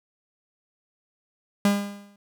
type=tone with exponential decay; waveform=45% pulse; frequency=202.2 Hz; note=G#3; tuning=46 cents flat; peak=-15 dBFS; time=1.65-2.16 s; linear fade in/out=2 ms; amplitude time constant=110 ms; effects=none